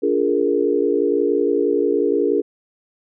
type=chord; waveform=sine; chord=Bb dominant seventh; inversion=first; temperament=equal with one note detuned; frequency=288.3 / 349.2 / 415.3 / 466.2 Hz; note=D4 / F4 / Ab4 / Bb4; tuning=-32 / 0 / 0 / 0 cents; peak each=-22 / -22 / -19 / -21 dBFS; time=0.02-2.42 s; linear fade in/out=20 ms; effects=none